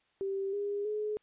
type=tone with pitch steps; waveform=sine; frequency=390.3 / 406.6 / 423.7 Hz; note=G4 / G#4 / G#4; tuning=-8 / -37 / +35 cents; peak=-31 dBFS; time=0.21-1.17 s; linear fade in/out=0 ms; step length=320 ms; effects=white hiss -72 dBFS RMS until 1.22 s + resampled to 8000 Hz